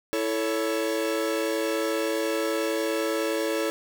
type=chord; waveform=45% pulse; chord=A major; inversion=second; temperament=equal with one note detuned; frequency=329.6 / 440 / 559.8 Hz; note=E4 / A4 / C#5; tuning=0 / 0 / +17 cents; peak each=-29 / -29 / -29 dBFS; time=0.13-3.7 s; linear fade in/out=0 ms; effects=none